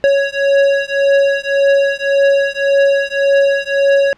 square beating tone pair, 554.4 / 556.2 Hz, C#5 / C#5, 0 / +6 cents, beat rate 1.8 Hz, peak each -14 dBFS, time 0.04-4.13 s, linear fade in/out 0 ms, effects pink hiss -50 dBFS RMS until 4.17 s + low-pass 3000 Hz 12 dB/octave

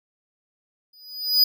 square tone with exponential growth, 4952 Hz, D#8, 9 cents flat, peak -12 dBFS, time 0.93-1.44 s, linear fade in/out 5 ms, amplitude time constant 110 ms, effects none

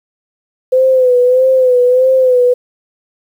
sine tone with vibrato, 508 Hz, B4, 49 cents sharp, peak -6 dBFS, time 0.72-2.54 s, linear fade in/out 10 ms, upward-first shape sine, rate 1.6 Hz, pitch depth 54 cents each way, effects 7-bit

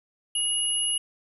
sine tone pair together, 2892 / 10976 Hz, F#7 / F9, -40 / -31 cents, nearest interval octave + major seventh, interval 2309 cents, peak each -26 dBFS, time 0.35-0.98 s, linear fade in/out 5 ms, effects none

